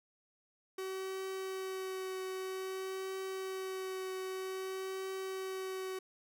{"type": "tone with vibrato", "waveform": "45% pulse", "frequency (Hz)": 378.7, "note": "F#4", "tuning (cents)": 40, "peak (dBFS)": -38, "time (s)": [0.78, 5.99], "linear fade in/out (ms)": 5, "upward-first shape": "triangle", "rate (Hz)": 0.52, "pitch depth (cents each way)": 14, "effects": []}